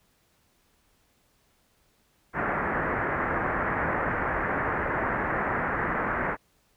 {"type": "low-pass noise", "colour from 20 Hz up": "white", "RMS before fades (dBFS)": -28, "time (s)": [2.33, 6.37], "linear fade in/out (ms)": 50, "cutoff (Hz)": 1900, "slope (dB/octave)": 48, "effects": ["pink hiss -67 dBFS RMS until 6.76 s"]}